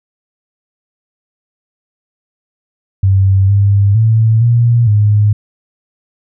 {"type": "tone with pitch steps", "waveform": "sine", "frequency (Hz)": [96.6, 100.3, 111.6, 118.3, 104.6], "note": ["G2", "G2", "A2", "A#2", "G#2"], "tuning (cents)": [-25, 40, 25, 26, 13], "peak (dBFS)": -6, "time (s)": [3.03, 5.33], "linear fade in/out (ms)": 5, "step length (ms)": 460, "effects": []}